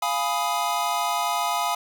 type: chord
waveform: square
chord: F half-diminished seventh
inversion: none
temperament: equal with one note detuned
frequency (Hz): 698.5 / 830.6 / 987.8 / 1251.7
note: F5 / Ab5 / Cb6 / Eb6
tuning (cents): 0 / 0 / 0 / +10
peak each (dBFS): -29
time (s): 0.02-1.75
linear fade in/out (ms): 5
effects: none